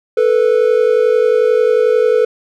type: tone pair together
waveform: triangle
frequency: 440 / 491.2 Hz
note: A4 / B4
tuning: 0 / -9 cents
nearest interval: major second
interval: 191 cents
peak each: -10 dBFS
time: 0.17-2.25 s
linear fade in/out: 5 ms
effects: none